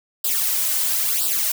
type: noise with flanger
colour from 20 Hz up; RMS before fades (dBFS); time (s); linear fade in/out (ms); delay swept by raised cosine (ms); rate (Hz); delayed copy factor
blue; -21; 0.24-1.52; 5; 0.23 to 3.33; 1; +0.85
effects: none